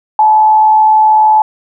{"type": "tone with frequency modulation", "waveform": "sine", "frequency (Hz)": 864, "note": "A5", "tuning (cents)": -32, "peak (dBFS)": -4, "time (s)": [0.19, 1.42], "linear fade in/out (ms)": 2, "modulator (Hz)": 73, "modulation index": 0.29, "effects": []}